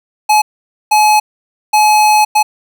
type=tone bursts at uneven times; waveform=square; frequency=850 Hz; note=G#5; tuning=40 cents sharp; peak=-7 dBFS; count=4; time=0.29-0.42 / 0.91-1.2 / 1.73-2.25 / 2.35-2.43 s; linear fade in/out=10 ms; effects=none